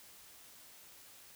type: silence
effects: white hiss -57 dBFS RMS until 1.35 s